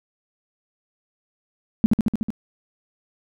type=tone with echo; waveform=sine; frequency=220 Hz; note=A3; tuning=in tune; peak=-9 dBFS; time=1.84-1.86 s; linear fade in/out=0 ms; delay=74 ms; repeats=6; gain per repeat=-2 dB; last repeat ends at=2.304 s; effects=none